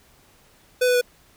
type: tone with pitch steps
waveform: square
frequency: 500 / 495.4 / 490.8 Hz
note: B4 / B4 / B4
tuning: +21 / +5 / -11 cents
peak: -17 dBFS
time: 0.81-1.014 s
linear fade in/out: 10 ms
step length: 68 ms
effects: pink hiss -56 dBFS RMS until 1.36 s